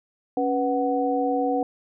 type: tone cluster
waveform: sine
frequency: 277.6 / 492 / 744 Hz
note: C#4 / B4 / F#5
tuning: +3 / -7 / +9 cents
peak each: -25 dBFS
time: 0.37-1.63 s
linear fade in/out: 2 ms
effects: none